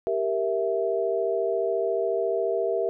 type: chord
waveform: sine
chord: E diminished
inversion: first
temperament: equal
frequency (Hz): 392 / 466.2 / 659.3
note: G4 / Bb4 / E5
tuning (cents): 0 / 0 / 0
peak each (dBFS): -27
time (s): 0.07-2.89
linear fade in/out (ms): 0
effects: none